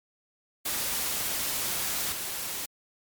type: noise with level steps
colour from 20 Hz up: white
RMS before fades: -30 / -34 dBFS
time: 0.65-2.66 s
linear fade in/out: 10 ms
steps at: 2.12 s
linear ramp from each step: 2 ms
effects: MP3 96 kbps